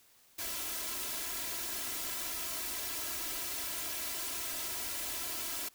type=noise with comb filter; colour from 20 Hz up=white; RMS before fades=-38 dBFS; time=0.38-5.69 s; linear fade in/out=10 ms; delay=3 ms; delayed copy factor=+0.95; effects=white hiss -64 dBFS RMS until 5.74 s